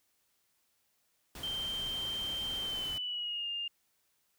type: noise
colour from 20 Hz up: pink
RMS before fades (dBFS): -46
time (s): 1.35-2.98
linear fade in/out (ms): 2
type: tone with pitch glide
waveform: sine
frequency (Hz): 3138 to 2812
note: G7 to F7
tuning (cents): +1 to +11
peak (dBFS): -34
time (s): 1.43-3.68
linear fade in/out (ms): 5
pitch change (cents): -190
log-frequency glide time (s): 2.59-3.49
effects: white hiss -75 dBFS RMS until 4.38 s